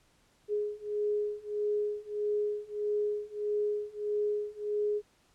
sine beating tone pair, 416.4 / 418 Hz, G#4 / G#4, +5 / +11 cents, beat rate 1.6 Hz, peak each -33 / -32 dBFS, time 0.48-5.02 s, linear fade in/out 50 ms, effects pink hiss -67 dBFS RMS until 5.34 s + low-pass 10000 Hz 12 dB/octave

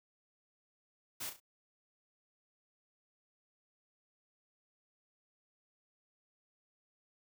white noise with echo, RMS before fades -41 dBFS, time 1.2-1.3 s, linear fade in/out 10 ms, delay 34 ms, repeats 3, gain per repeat -8 dB, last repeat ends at 1.402 s, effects none

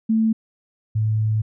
sine tone pair in turn, 221.8 / 108.74 Hz, A3 / A2, +14 / -20 cents, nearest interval octave, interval 1234 cents, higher first, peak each -15 / -17 dBFS, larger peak first, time 0.09-0.33 / 0.95-1.42 s, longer second, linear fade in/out 10 ms, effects none

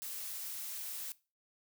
blue noise, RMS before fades -42 dBFS, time 0.02-1.12 s, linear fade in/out 0 ms, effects noise-tail reverb RT60 0.3 s tail -19 dB re dry

